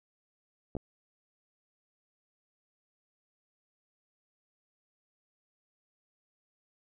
clicks, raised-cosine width 2 ms, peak -23 dBFS, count 2, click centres 0.752 / 0.767 s, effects none

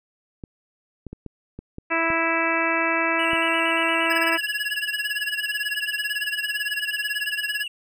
clicks, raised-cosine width 3 ms, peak -22 dBFS, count 8, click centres 0.438 / 1.067 / 1.13 / 1.263 / 1.59 / 1.784 / 2.103 / 3.333 s
harmonic tone, 329.6 Hz, E4, in tune, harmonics 1 / 2 / 3 / 4 / 5 / 6 / 7 / 8, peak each -28 / -28 / -28 / -28 / -28 / -28 / -28 / -28 dBFS, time 1.9-4.38 s, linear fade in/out 20 ms
triangle tone with vibrato, 2830 Hz, F7, 22 cents sharp, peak -27 dBFS, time 3.19-7.68 s, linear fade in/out 5 ms, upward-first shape square, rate 8.6 Hz, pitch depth 53 cents each way
square tone with tremolo, 1686 Hz, G#6, 26 cents sharp, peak -23 dBFS, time 4.1-7.64 s, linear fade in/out 0 ms, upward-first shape sine, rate 18 Hz, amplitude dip 100%
effects none

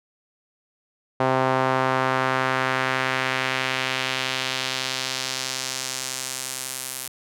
sawtooth tone with band-pass filter sweep, 130.81 Hz, C3, in tune, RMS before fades -25 dBFS, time 1.2-7.08 s, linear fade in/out 5 ms, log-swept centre 810 to 11000 Hz, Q 1.2, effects none

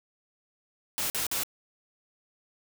white noise bursts, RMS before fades -30 dBFS, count 3, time 0.98-1.434 s, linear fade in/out 0 ms, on 120 ms, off 47 ms, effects none

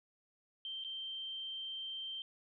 sine tone with dropouts, 3136 Hz, G7, in tune, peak -40 dBFS, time 0.65-2.22 s, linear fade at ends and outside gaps 1 ms, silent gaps 0.839-0.847 s, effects none

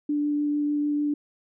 sine tone with vibrato, 293.7 Hz, D4, in tune, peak -22 dBFS, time 0.09-1.14 s, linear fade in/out 5 ms, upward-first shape triangle, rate 6.7 Hz, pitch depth 9 cents each way, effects none

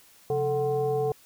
sine tone with frequency modulation, 440 Hz, A4, in tune, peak -23 dBFS, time 0.3-1.12 s, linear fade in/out 2 ms, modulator 307 Hz, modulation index 0.8, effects white hiss -56 dBFS RMS until 1.25 s

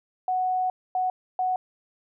sine tone bursts at uneven times, 740 Hz, F#5, in tune, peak -22 dBFS, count 3, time 0.28-0.7 / 0.95-1.1 / 1.39-1.56 s, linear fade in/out 2 ms, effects none

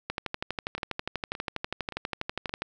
two click trains, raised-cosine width 0.3 ms, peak -22 / -14 dBFS, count 4 / 32, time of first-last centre 0.78-2.494 / 0.1-2.62 s, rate 1.75 / 12.3 Hz, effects none

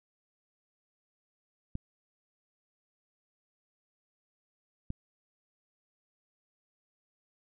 clicks, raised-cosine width 5 ms, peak -23 dBFS, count 2, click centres 1.754 / 4.904 s, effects none

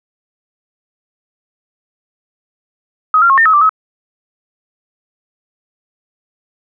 sine tone with pitch steps, 1263 / 1381 / 1084 / 1814 / 1281 / 1175 / 1281 Hz, D#6 / F6 / C#6 / A#6 / E6 / D6 / E6, +26 / -20 / -39 / -48 / -50 / +1 / -50 cents, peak -6 dBFS, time 3.14-3.693 s, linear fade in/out 2 ms, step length 79 ms, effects none

